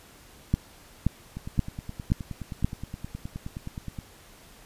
two click trains, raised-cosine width 5 ms, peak -22 / -9 dBFS, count 26 / 5, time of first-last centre 1.37-3.988 / 0.54-2.645 s, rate 9.55 / 1.9 Hz, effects pink hiss -52 dBFS RMS until 4.65 s + resampled to 32000 Hz

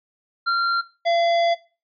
square tone pair in turn, 1379 / 681.2 Hz, F6 / F5, -22 / -43 cents, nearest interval octave, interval 1221 cents, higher first, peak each -18 dBFS, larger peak neither, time 0.46-0.82 / 1.05-1.55 s, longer second, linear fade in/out 20 ms, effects noise-tail reverb RT60 0.3 s tail -17 dB re dry + resampled to 11025 Hz

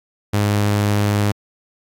sawtooth tone, 103.1 Hz, G#2, 12 cents flat, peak -11 dBFS, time 0.33-1.32 s, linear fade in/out 10 ms, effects AAC 64 kbps

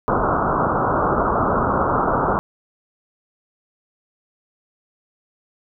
white low-pass noise, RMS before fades -19 dBFS, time 0.08-2.39 s, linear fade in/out 0 ms, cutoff 1400 Hz, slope 96 dB/octave, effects none

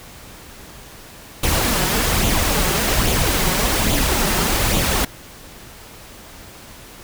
pink noise with flanger, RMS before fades -18 dBFS, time 1.43-5.05 s, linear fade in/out 5 ms, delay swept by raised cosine 0.28 to 5.48 ms, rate 1.2 Hz, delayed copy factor +0.5, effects pink hiss -40 dBFS RMS until 7.03 s

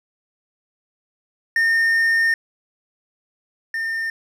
triangle tone pair in turn, 1824 / 1811.4 Hz, A#6 / A6, -38 / +50 cents, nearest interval unison, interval 12 cents, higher first, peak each -13 / -20 dBFS, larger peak first, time 1.56-2.34 / 3.74-4.1 s, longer first, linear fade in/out 2 ms, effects none

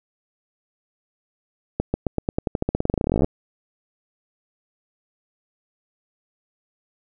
accelerating click train, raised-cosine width 2 ms, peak -7 dBFS, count 29, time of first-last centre 1.8-3.245 s, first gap 140 ms, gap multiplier 0.91, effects none

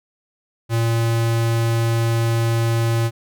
square tone, 115.2 Hz, A#2, 20 cents flat, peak -17 dBFS, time 0.69-3.11 s, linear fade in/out 50 ms, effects none

